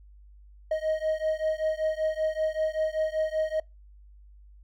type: beating tone pair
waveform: triangle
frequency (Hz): 625 / 630.2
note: D#5 / D#5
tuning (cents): +8 / +22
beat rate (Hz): 5.2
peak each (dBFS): -26 / -27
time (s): 0.71-3.6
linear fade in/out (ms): 5
effects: noise-tail reverb RT60 0.2 s tail -25 dB re dry + added 50 Hz sine -49 dBFS peak until 4.63 s